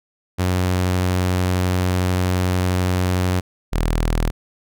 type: tone pair in turn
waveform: sawtooth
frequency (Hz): 91.3 / 40.42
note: F#2 / E1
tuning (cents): -23 / -33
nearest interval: octave + major second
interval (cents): 1410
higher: first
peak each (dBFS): -13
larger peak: neither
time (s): 0.38-3.41 / 3.72-4.31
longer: first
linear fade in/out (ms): 20
effects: none